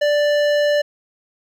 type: tone with hard clipping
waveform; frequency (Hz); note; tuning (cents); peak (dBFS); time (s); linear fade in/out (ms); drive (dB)
triangle; 587.3; D5; 0; -16; 0.01-0.82; 10; 18
effects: none